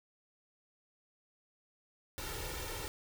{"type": "noise with comb filter", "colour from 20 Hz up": "pink", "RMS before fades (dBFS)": -41, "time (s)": [2.18, 2.88], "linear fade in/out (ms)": 0, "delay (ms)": 2.2, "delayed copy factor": 0.75, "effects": []}